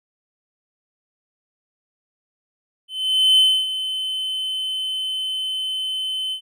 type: tone with ADSR envelope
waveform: triangle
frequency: 3056 Hz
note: G7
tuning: 45 cents flat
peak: -9 dBFS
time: 2.88-6.41 s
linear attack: 500 ms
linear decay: 280 ms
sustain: -12 dB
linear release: 87 ms
effects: none